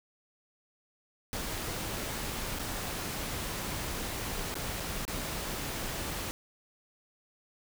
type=noise with dropouts; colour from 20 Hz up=pink; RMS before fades=-36 dBFS; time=1.33-6.31 s; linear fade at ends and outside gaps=0 ms; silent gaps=2.588-2.594 / 4.542-4.554 / 4.799-4.803 / 5.052-5.079 s; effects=none